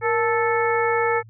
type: harmonic tone with a mistuned harmonic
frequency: 439.2 Hz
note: A4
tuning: 3 cents flat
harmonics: 1 / 2 / 3 / 4 / 5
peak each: -21 / -24 / -26 / -27 / -28 dBFS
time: 0.01-1.23 s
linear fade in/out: 50 ms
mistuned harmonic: 1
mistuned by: +110 cents
effects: added 111 Hz sine -43 dBFS peak until 1.29 s